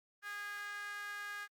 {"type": "tone with high-pass filter", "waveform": "sawtooth", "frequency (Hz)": 409.9, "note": "G#4", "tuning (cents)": -23, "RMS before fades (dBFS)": -44, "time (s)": [0.22, 1.48], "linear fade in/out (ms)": 50, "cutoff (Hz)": 1500, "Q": 8.4, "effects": ["Opus 32 kbps"]}